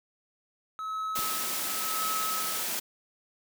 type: tone with tremolo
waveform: triangle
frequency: 1289 Hz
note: E6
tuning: 39 cents flat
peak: -28 dBFS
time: 0.79-2.63 s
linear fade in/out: 0 ms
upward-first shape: sine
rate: 0.92 Hz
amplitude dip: 80%
type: high-pass noise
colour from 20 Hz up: white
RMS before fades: -32 dBFS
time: 1.15-2.8 s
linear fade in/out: 10 ms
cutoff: 150 Hz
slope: 24 dB/octave
type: click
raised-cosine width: 2 ms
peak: -29 dBFS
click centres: 1.191 s
effects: none